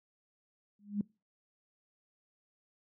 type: tone with exponential growth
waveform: sine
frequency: 204.8 Hz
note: G#3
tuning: 24 cents flat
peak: -26 dBFS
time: 0.79-1.01 s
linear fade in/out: 2 ms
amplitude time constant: 47 ms
effects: noise-tail reverb RT60 0.3 s tail -24 dB re dry + high-pass 100 Hz 12 dB/octave